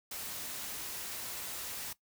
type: noise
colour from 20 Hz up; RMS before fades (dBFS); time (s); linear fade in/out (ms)
white; -41; 0.11-1.93; 5
effects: noise-tail reverb RT60 0.1 s tail -17 dB re dry